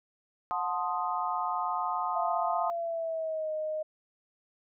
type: chord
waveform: sine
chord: F# diminished seventh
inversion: none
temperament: equal with one note detuned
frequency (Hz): 723.9 / 880 / 1046.5 / 1244.5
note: F#5 / A5 / C6 / Eb6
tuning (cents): -38 / 0 / 0 / 0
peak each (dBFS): -34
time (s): 0.51-2.7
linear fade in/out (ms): 0
type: tone with pitch glide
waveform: sine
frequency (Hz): 688 to 620.1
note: F5 to D#5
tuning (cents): -26 to -6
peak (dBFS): -30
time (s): 2.15-3.83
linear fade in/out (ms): 10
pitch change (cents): -180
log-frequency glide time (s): 2.66-3.52
effects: none